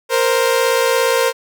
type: tone pair together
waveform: sawtooth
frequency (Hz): 466.2 / 523.3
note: A#4 / C5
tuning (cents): 0 / 0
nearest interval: major second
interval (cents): 200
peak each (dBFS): -12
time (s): 0.09-1.33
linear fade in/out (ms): 50
effects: none

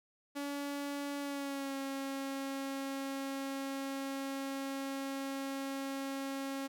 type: tone with pitch glide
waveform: sawtooth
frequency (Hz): 284.2 to 272.6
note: C#4 to C#4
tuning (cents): +43 to -29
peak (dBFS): -33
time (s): 0.35-6.68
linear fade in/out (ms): 20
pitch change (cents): -72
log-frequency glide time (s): 1.2-1.75
effects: none

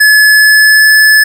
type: tone with pitch glide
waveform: square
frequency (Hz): 1712 to 1726.9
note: A6 to A6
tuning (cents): -48 to -33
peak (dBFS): -3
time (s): 0-1.24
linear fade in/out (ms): 10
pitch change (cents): +15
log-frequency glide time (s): 0.26-0.92
effects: none

